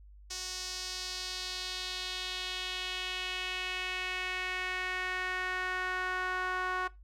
sawtooth tone with band-pass filter sweep, 368.3 Hz, F#4, 8 cents flat, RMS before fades -36 dBFS, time 0.3-6.88 s, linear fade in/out 10 ms, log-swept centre 5700 to 1300 Hz, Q 2.3, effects noise-tail reverb RT60 0.2 s tail -19 dB re dry + added 50 Hz sine -51 dBFS peak until 7.03 s

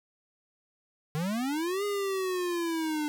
square linear two-way sweep, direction up then down, 146.83 to 412.9 to 296.2 Hz, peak -29 dBFS, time 1.15-3.08 s, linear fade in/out 0 ms, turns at 1.84 s, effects none

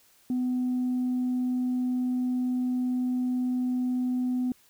sine tone, 251 Hz, B3, 28 cents sharp, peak -23 dBFS, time 0.3-4.52 s, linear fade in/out 2 ms, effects tanh soft clip ceiling -22 dBFS + white hiss -61 dBFS RMS until 4.69 s

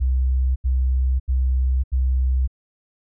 sine tone bursts, 64.4 Hz, C2, 27 cents flat, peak -16 dBFS, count 4, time 0-2.477 s, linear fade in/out 20 ms, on 560 ms, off 79 ms, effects none

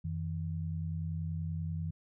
sine tone pair together, 90.02 / 160.4 Hz, F#2 / E3, -47 / -47 cents, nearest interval minor seventh, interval 1000 cents, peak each -36 / -36 dBFS, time 0.04-1.91 s, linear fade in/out 10 ms, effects none

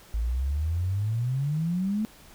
sine exponential sweep, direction up, 53.8 to 221.3 Hz, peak -24 dBFS, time 0.14-2.05 s, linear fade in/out 0 ms, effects pink hiss -52 dBFS RMS until 2.34 s

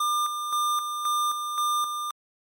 square tone with tremolo, 1200 Hz, D6, 37 cents sharp, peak -23 dBFS, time 0-2.11 s, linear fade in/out 5 ms, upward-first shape square, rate 1.9 Hz, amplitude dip 50%, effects MP3 64 kbps

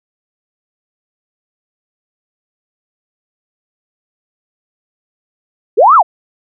sine linear two-way sweep, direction up then down, 349.2 to 1376 to 595 Hz, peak -3 dBFS, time 5.77-6.03 s, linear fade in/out 20 ms, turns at 5.95 s, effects none

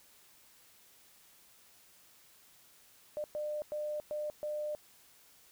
sine tone bursts at uneven times, 600 Hz, D5, 37 cents sharp, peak -34 dBFS, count 5, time 3.17-3.24 / 3.35-3.62 / 3.72-4 / 4.11-4.3 / 4.43-4.75 s, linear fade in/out 0 ms, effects white hiss -62 dBFS RMS until 5.51 s

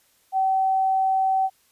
sine tone, 765 Hz, G5, 42 cents flat, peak -18 dBFS, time 0.32-1.5 s, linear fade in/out 50 ms, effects white hiss -62 dBFS RMS until 1.71 s + resampled to 32000 Hz

